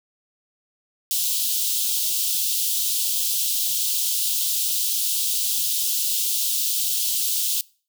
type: high-pass noise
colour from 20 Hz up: white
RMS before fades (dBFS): -23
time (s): 1.11-7.61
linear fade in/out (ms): 0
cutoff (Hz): 3000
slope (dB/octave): 48
effects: noise-tail reverb RT60 0.4 s tail -23 dB re dry